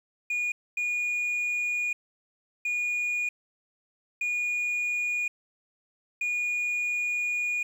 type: tone bursts at uneven times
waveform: sine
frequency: 2444 Hz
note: D#7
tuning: 32 cents flat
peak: -23 dBFS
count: 5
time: 0.3-0.52 / 0.77-1.93 / 2.65-3.29 / 4.21-5.28 / 6.21-7.63 s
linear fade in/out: 5 ms
effects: tanh soft clip ceiling -25 dBFS + 9-bit